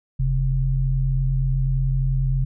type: tone pair together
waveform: sine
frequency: 41.72 / 133 Hz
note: E1 / C3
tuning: +22 / +29 cents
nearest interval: octave + minor sixth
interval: 2007 cents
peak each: -21 / -20 dBFS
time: 0.19-2.45 s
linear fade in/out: 10 ms
effects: none